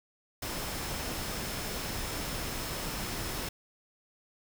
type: tone in noise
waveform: sine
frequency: 5260 Hz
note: E8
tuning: 5 cents flat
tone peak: -47 dBFS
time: 0.42-3.49 s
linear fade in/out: 5 ms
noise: pink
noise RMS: -36 dBFS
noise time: 0.42-3.49 s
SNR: -14 dB
effects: none